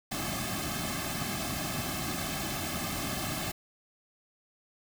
pink noise with comb filter, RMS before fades -34 dBFS, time 0.11-3.52 s, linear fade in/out 10 ms, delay 2.1 ms, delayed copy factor -0.95, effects none

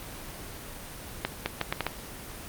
accelerating click train, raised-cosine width 0.3 ms, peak -10 dBFS, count 6, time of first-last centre 1.25-1.867 s, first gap 210 ms, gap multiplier 0.73, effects pink hiss -41 dBFS RMS until 2.48 s + Opus 24 kbps

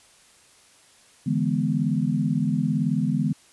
sine chord, E dominant seventh, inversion third, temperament equal, 146.83 / 164.81 / 207.7 / 246.9 Hz, D3 / E3 / G#3 / B3, 0 / 0 / 0 / 0 cents, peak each -26 dBFS, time 1.26-3.33 s, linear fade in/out 10 ms, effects white hiss -55 dBFS RMS until 3.52 s + resampled to 24000 Hz

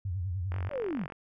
sine tone with vibrato, 91.7 Hz, F#2, 15 cents flat, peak -30 dBFS, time 0.05-0.69 s, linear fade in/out 5 ms, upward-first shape sine, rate 10 Hz, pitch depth 150 cents each way
click train, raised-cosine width 0.5 ms, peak -26 dBFS, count 29, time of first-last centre 0.52-1.122 s, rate 46.5 Hz
sine linear sweep, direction down, 610 to 120 Hz, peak -30 dBFS, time 0.7-1.07 s, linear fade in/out 50 ms
effects none

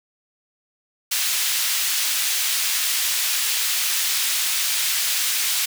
pink high-pass noise, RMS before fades -22 dBFS, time 1.11-5.66 s, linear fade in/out 10 ms, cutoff 2700 Hz, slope 12 dB/octave, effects none

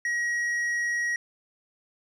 triangle tone with tanh clipping, 1901 Hz, A#6, 33 cents sharp, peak -26 dBFS, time 0.05-1.16 s, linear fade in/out 2 ms, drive 10 dB, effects none

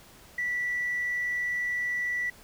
triangle tone with tanh clipping, 1959 Hz, B6, 15 cents flat, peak -27 dBFS, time 0.38-2.3 s, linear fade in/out 5 ms, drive 4 dB, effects pink hiss -53 dBFS RMS until 2.43 s

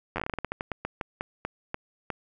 slowing click train, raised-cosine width 0.5 ms, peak -15 dBFS, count 20, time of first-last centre 0.16-2.103 s, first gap 10 ms, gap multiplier 1.22, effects none

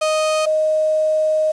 35% pulse / sine tone pair in turn, 622.3 / 622.3 Hz, D#5 / D#5, 0 / 0 cents, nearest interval unison, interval 0 cents, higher neither, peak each -14 dBFS, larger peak neither, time 0.01-0.46 / 0.46-1.52 s, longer second, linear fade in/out 10 ms, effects resampled to 22050 Hz + 7-bit

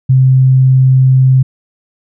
sine tone, 130.81 Hz, C3, in tune, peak -4 dBFS, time 0.09-1.43 s, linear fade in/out 10 ms, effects none

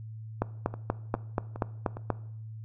two click trains, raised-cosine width 1 ms, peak -12 / -24 dBFS, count 8 / 4, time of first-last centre 0.42-2.103 / 0.74-1.97 s, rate 4.16 / 2.44 Hz, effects noise-tail reverb RT60 0.7 s tail -19 dB re dry + added 110 Hz sine -39 dBFS peak until 2.64 s

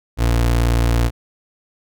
30% pulse tone, 58.27 Hz, A#1, in tune, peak -11 dBFS, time 0.17-1.11 s, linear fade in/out 50 ms, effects none

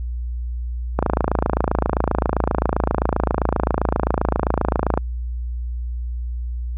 click train, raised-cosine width 1 ms, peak -3 dBFS, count 111, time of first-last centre 0.99-4.976 s, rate 27.6 Hz, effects added 60 Hz sine -23 dBFS peak until 6.77 s

